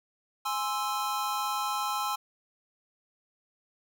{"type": "chord", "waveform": "square", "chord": "Ab augmented", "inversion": "none", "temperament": "equal", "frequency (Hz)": [830.6, 1046.5, 1318.5], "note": ["Ab5", "C6", "E6"], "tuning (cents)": [0, 0, 0], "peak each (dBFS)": -34, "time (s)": [0.45, 2.16], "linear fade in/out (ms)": 10, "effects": []}